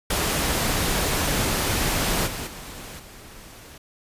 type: noise with level steps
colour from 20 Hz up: pink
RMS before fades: -23 / -31 / -38 / -44 dBFS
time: 0.1-3.78 s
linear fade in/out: 5 ms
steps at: 2.26 / 2.46 / 2.98 s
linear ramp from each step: 20 ms
effects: resampled to 32000 Hz